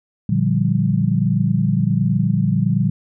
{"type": "chord", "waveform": "sine", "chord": "G minor seventh", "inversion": "first", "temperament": "equal", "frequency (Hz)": [116.54, 146.83, 174.61, 196], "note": ["Bb2", "D3", "F3", "G3"], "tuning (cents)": [0, 0, 0, 0], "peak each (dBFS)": -20, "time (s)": [0.29, 2.9], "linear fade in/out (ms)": 5, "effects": []}